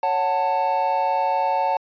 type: chord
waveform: triangle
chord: F# minor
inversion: second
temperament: just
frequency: 555 / 740 / 888 Hz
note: C#5 / F#5 / A5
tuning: +2 / 0 / +16 cents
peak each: -24 / -22 / -19 dBFS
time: 0.03-1.77 s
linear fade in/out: 2 ms
effects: resampled to 11025 Hz